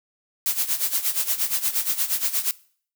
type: noise with tremolo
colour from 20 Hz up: blue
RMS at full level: -21 dBFS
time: 0.46-2.51 s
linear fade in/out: 0 ms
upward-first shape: sine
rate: 8.5 Hz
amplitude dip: 80%
effects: noise-tail reverb RT60 0.5 s tail -21 dB re dry